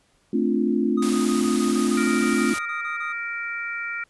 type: chord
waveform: sine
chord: D minor seventh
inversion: second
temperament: equal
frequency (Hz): 220 / 261.6 / 293.7 / 349.2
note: A3 / C4 / D4 / F4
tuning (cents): 0 / 0 / 0 / 0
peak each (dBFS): -23 / -24 / -26 / -25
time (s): 0.33-2.54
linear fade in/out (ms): 5
type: tone bursts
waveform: triangle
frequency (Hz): 1244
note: D#6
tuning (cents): -1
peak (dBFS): -29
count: 14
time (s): 0.97-3.128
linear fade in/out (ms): 10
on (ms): 130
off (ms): 26
type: noise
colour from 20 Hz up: white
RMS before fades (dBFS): -31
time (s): 1.02-2.59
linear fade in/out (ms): 5
type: harmonic tone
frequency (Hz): 466.2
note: A#4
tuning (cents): 0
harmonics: 3 / 4 / 5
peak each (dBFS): -30 / -34 / -31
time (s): 1.97-4.04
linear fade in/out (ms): 5
effects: pink hiss -63 dBFS RMS until 4.09 s + resampled to 24000 Hz